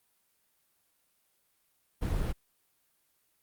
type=noise; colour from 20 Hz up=brown; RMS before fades=-30 dBFS; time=2.01-2.33 s; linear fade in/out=20 ms; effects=white hiss -73 dBFS RMS until 3.42 s + Opus 32 kbps